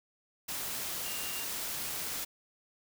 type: tone in noise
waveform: sine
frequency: 2792 Hz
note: F7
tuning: 1 cent flat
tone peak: -44 dBFS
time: 1.05-1.45 s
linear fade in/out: 10 ms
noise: white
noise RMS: -37 dBFS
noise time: 0.48-2.25 s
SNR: -10 dB
effects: none